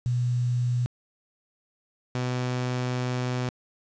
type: tone pair in turn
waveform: sine / sawtooth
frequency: 122.3 / 125.3 Hz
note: B2 / B2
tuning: -16 / +25 cents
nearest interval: unison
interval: 41 cents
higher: second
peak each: -22 dBFS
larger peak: neither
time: 0.06-0.86 / 2.15-3.49 s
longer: second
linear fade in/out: 0 ms
effects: resampled to 16000 Hz + 8-bit